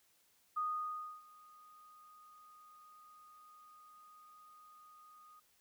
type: tone with ADSR envelope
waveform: sine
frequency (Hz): 1237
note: D#6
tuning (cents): -10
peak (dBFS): -33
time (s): 0.56-5.4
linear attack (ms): 15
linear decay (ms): 640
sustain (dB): -24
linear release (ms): 9
effects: white hiss -72 dBFS RMS until 5.6 s